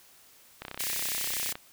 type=click train; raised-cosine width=0.3 ms; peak=-21 dBFS; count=31; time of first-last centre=0.62-1.555 s; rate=32.1 Hz
type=high-pass noise; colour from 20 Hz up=white; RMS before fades=-32 dBFS; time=0.79-1.53 s; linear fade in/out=10 ms; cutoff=1700 Hz; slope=96 dB/octave
effects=white hiss -57 dBFS RMS until 1.72 s